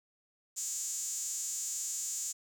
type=tone with high-pass filter; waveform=sawtooth; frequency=322 Hz; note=E4; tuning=41 cents flat; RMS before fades=-37 dBFS; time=0.56-2.33 s; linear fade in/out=20 ms; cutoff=7000 Hz; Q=7.6; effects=none